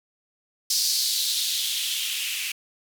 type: noise with band-pass filter sweep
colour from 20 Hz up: violet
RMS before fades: -26 dBFS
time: 0.7-2.52 s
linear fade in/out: 5 ms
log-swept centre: 4900 to 2500 Hz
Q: 3.6
effects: none